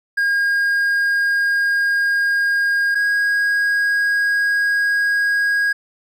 triangle tone pair in turn, 1624 / 1641 Hz, G#6 / G#6, -39 / -21 cents, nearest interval unison, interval 18 cents, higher second, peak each -13 dBFS, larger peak neither, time 0.17-2.95 / 2.95-5.73 s, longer neither, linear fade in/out 10 ms, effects none

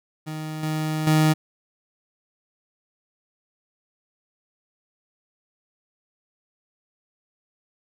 30% pulse tone with level steps, 155.56 Hz, D#3, in tune, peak -27 / -21 / -13 dBFS, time 0.26-1.34 s, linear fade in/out 20 ms, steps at 0.63 / 1.07 s, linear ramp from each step 2 ms, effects none

